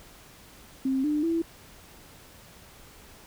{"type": "tone with pitch steps", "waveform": "sine", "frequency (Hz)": [265.5, 299.2, 331.3], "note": ["C4", "D4", "E4"], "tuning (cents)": [25, 32, 9], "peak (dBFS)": -23, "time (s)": [0.85, 1.42], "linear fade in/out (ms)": 5, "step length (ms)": 190, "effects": ["pink hiss -51 dBFS RMS until 3.26 s"]}